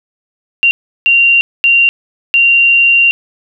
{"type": "tone bursts at uneven times", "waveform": "sine", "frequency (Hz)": 2766, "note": "F7", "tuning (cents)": -17, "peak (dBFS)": -5, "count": 4, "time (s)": [[0.63, 0.71], [1.06, 1.41], [1.64, 1.89], [2.34, 3.11]], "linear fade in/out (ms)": 0, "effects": []}